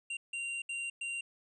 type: tone bursts at uneven times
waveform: square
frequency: 2768 Hz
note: F7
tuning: 16 cents flat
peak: -36 dBFS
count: 4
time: 0.1-0.17 / 0.33-0.62 / 0.69-0.9 / 1.01-1.21 s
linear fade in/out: 5 ms
effects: resampled to 22050 Hz